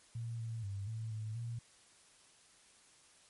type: tone with pitch steps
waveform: sine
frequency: 116.1 / 113.7 / 99.2 / 111.8 / 108.7 / 117.3 Hz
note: A#2 / A#2 / G2 / A2 / A2 / A#2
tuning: -7 / -43 / +21 / +28 / -21 / +11 cents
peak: -38 dBFS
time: 0.15-1.59 s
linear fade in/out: 5 ms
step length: 240 ms
effects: white hiss -64 dBFS RMS until 3.29 s + MP3 48 kbps